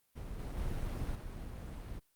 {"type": "noise with level steps", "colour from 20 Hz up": "brown", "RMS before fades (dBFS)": [-43, -40, -37, -43], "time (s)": [0.15, 2], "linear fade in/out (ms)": 20, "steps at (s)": [0.39, 0.57, 1.15], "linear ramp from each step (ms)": 2, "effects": ["white hiss -75 dBFS RMS until 2.15 s", "Opus 32 kbps"]}